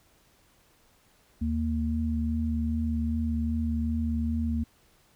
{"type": "tone pair together", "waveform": "sine", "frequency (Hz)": [77.78, 230.8], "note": ["D#2", "A#3"], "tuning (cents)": [0, -17], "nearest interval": "octave + perfect fifth", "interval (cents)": 1883, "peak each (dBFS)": -28, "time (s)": [1.41, 4.64], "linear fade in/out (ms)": 10, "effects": ["pink hiss -63 dBFS RMS until 5.15 s"]}